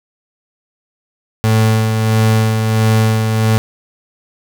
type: tone with tremolo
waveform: 35% pulse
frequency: 110.3 Hz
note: A2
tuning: 5 cents sharp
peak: -7 dBFS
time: 1.44-3.58 s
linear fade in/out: 0 ms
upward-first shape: sine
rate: 1.5 Hz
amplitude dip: 40%
effects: none